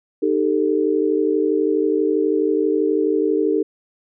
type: tone cluster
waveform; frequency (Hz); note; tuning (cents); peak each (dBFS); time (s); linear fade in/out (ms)
sine; 307.7 / 394 / 446.3; D#4 / G4 / A4; -19 / +9 / +25; -20; 0.22-3.63; 10
effects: none